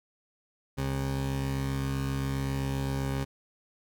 20% pulse tone pair together, 67.64 / 135.2 Hz, C#2 / C#3, -42 / -43 cents, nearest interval octave, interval 1199 cents, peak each -28 dBFS, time 0.77-3.25 s, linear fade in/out 20 ms, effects none

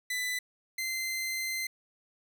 sawtooth tone pair in turn, 1998 / 2073 Hz, B6 / C7, +20 / -17 cents, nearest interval minor second, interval 63 cents, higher second, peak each -27 / -28 dBFS, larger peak first, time 0.1-0.39 / 0.78-1.67 s, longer second, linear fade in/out 5 ms, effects none

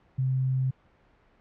sine tone, 130.81 Hz, C3, in tune, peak -23 dBFS, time 0.18-0.71 s, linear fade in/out 10 ms, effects pink hiss -62 dBFS RMS until 1.4 s + low-pass 2000 Hz 12 dB/octave

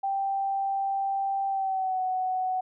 sine tone with pitch glide, 784 to 744.3 Hz, G5 to F#5, 0 to +10 cents, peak -25 dBFS, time 0.03-2.61 s, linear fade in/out 10 ms, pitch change -90 cents, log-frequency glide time 1.48-2.01 s, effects none

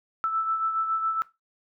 sine beating tone pair, 1318.5 / 1325.7 Hz, E6 / E6, 0 / +9 cents, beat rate 7.2 Hz, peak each -24 / -33 dBFS, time 0.24-1.22 s, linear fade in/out 0 ms, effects noise-tail reverb RT60 0.2 s tail -17 dB re dry

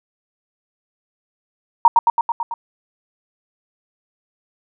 sine tone with echo, 933 Hz, A#5, 1 cent sharp, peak -4 dBFS, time 1.85-1.88 s, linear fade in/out 2 ms, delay 110 ms, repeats 6, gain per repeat -3 dB, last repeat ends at 2.54 s, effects none

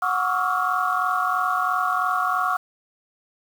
sine tone cluster, 733 / 1106 / 1149 / 1293 / 1402 Hz, F#5 / C#6 / D6 / E6 / F6, -16 / -4 / -38 / -34 / +6 cents, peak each -26 dBFS, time 0.02-2.57 s, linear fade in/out 5 ms, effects tanh soft clip ceiling -9 dBFS + 7-bit

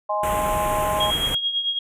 sine chord, Ab major, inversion second, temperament equal, 622.3 / 830.6 / 1046.5 Hz, Eb5 / Ab5 / C6, 0 / 0 / 0 cents, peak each -25 dBFS, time 0.09-1.11 s, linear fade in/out 10 ms
pink band-stop noise, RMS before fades -28 dBFS, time 0.23-1.35 s, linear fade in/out 5 ms, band 3200 to 6900 Hz, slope 48 dB/octave
sine tone with tremolo, 3275 Hz, G#7, 25 cents flat, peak -18 dBFS, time 1-1.79 s, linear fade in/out 5 ms, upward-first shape triangle, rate 9.1 Hz, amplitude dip 70%
effects resampled to 32000 Hz

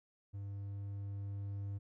triangle tone with level ramp, 99.9 Hz, G2, 33 cents sharp, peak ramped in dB -39 to -36 dBFS, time 0.33-1.79 s, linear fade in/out 20 ms, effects none

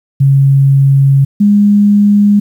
sine tone pair in turn, 137.4 / 204.9 Hz, C#3 / G#3, -15 / -23 cents, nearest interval perfect fifth, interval 692 cents, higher second, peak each -4 dBFS, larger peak neither, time 0.2-1.25 / 1.4-2.4 s, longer first, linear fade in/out 10 ms, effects 7-bit

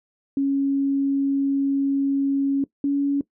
sine tone pair in turn, 276.2 / 281.4 Hz, C#4 / C#4, -6 / +26 cents, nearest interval unison, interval 32 cents, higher second, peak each -18 dBFS, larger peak neither, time 0.37-2.64 / 2.84-3.21 s, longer first, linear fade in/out 2 ms, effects noise-tail reverb RT60 0.1 s tail -19 dB re dry

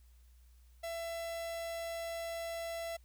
45% pulse tone, 669 Hz, E5, 25 cents sharp, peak -38 dBFS, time 0.83-2.97 s, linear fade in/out 10 ms, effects added 60 Hz sine -58 dBFS peak until 3.04 s + white hiss -73 dBFS RMS until 3.04 s

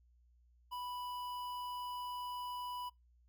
square tone with notch filter, 987.8 Hz, B5, in tune, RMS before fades -43 dBFS, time 0.71-2.9 s, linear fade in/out 20 ms, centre 7700 Hz, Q 0.87, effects noise-tail reverb RT60 0.2 s tail -24 dB re dry + added 60 Hz sine -65 dBFS peak until 3.28 s

